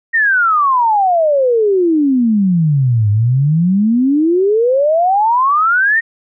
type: exponential two-way sweep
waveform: sine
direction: down then up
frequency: 1881 to 101.3 to 1881 Hz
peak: -9 dBFS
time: 0.13-6.01 s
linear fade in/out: 20 ms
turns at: 3.1 s
effects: none